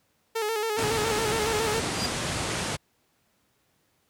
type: tone with vibrato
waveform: sawtooth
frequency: 436.7 Hz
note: A4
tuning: 13 cents flat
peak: -22 dBFS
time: 0.35-1.8 s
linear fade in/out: 10 ms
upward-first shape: square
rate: 7.2 Hz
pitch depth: 58 cents each way
type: low-pass noise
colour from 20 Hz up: pink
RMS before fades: -29 dBFS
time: 0.77-2.77 s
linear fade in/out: 20 ms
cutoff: 10000 Hz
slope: 48 dB/octave
type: tone with exponential growth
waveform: triangle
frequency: 4821 Hz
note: D8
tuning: 45 cents sharp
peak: -24 dBFS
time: 1.83-2.06 s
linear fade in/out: 2 ms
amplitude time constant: 50 ms
effects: pink hiss -69 dBFS RMS until 4.09 s + high-pass 80 Hz 12 dB/octave